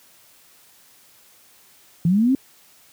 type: linear sweep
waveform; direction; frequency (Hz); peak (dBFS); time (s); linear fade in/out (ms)
sine; up; 160 to 276.5; -14; 2.05-2.35; 2
effects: white hiss -53 dBFS RMS until 2.92 s + high-pass 60 Hz 12 dB/octave